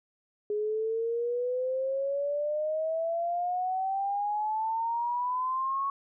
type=exponential sweep; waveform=sine; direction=up; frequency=415.3 to 1111 Hz; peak=-27 dBFS; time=0.5-5.9 s; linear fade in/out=2 ms; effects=none